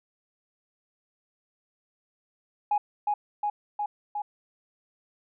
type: tone with echo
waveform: sine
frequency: 830.6 Hz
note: G#5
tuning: in tune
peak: -20 dBFS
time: 2.71-2.78 s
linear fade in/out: 5 ms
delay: 360 ms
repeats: 4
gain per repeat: -2 dB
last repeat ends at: 4.22 s
effects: tanh soft clip ceiling -17 dBFS